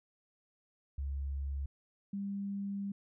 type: tone pair in turn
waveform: sine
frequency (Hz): 69.3 / 199.21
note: C#2 / G3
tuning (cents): 0 / +28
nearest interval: octave + tritone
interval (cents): 1828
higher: second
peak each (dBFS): -34 / -35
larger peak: first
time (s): 0.98-1.66 / 2.13-2.92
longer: second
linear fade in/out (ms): 5
effects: none